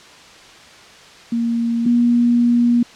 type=tone pair in turn; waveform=sine; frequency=233.1 / 239 Hz; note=A#3 / A#3; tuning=0 / +43 cents; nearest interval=unison; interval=43 cents; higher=second; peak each=-16 / -11 dBFS; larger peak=second; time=1.32-1.86 / 1.86-2.83 s; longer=second; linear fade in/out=5 ms; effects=white hiss -42 dBFS RMS until 2.95 s + low-pass 5000 Hz 12 dB/octave